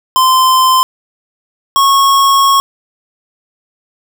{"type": "tone pair in turn", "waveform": "square", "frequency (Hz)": [1036, 1097.6], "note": ["C6", "C#6"], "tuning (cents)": [-17, -17], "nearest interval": "minor second", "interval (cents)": 100, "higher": "second", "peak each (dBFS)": -7, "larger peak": "neither", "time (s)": [[0.16, 0.83], [1.76, 2.6]], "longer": "second", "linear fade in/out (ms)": 0, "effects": ["8-bit"]}